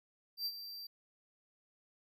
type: tone with ADSR envelope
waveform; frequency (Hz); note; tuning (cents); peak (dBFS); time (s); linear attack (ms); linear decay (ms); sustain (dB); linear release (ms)
square; 4699; D8; 0; -34; 0.37-0.87; 88; 53; -11; 6
effects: none